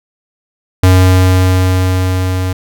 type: tone with level ramp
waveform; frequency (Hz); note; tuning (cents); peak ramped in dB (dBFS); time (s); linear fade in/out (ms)
square; 92.5; F#2; 0; -4 to -14; 0.83-2.53; 5
effects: none